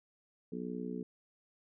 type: harmonic tone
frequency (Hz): 61.1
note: B1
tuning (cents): -18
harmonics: 3 / 4 / 5 / 6 / 7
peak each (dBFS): -42 / -41 / -46 / -48 / -44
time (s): 0.52-1.03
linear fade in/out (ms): 5
effects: none